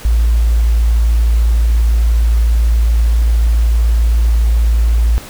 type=tone; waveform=sine; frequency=56.7 Hz; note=A#1; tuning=47 cents flat; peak=-8 dBFS; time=0.05-5.18 s; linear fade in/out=0 ms; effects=pink hiss -33 dBFS RMS until 5.29 s